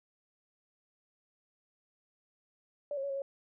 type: tone with pitch steps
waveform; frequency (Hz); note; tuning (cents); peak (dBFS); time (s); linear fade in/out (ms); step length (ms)
sine; 580 / 543 / 562 / 546 / 552; D5 / C#5 / C#5 / C#5 / C#5; -22 / -36 / +24 / -26 / -7; -33; 2.91-3.22; 2; 62
effects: none